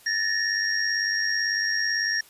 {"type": "tone cluster", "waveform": "sine", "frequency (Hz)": [1745, 1843, 5580], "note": ["A6", "A#6", "F8"], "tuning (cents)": [-15, -20, -2], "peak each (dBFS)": -27, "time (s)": [0.06, 2.21], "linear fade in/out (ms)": 5, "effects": ["white hiss -53 dBFS RMS until 2.29 s", "resampled to 32000 Hz"]}